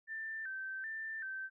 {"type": "tone with vibrato", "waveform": "sine", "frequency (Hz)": 1662, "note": "G#6", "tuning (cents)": 1, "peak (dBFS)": -39, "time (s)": [0.07, 1.5], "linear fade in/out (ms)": 50, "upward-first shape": "square", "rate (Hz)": 1.3, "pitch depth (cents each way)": 120, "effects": []}